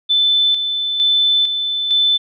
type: tone with tremolo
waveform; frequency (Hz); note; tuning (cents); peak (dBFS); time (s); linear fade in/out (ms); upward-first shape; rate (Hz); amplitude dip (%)
sine; 3520; A7; 0; -11; 0.09-2.18; 20; square; 1.1; 50
effects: none